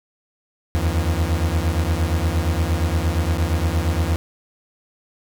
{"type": "beating tone pair", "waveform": "40% pulse", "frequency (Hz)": [77.78, 86.38], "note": ["D#2", "F2"], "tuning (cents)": [0, -18], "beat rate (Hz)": 8.6, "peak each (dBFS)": -20, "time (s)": [0.75, 4.16], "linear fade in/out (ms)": 0, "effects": []}